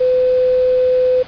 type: tone with tanh clipping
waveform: triangle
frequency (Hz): 507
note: B4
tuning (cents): +45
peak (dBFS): -10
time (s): 0-1.23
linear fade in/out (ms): 10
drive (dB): 2
effects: pink hiss -37 dBFS RMS until 1.27 s + resampled to 11025 Hz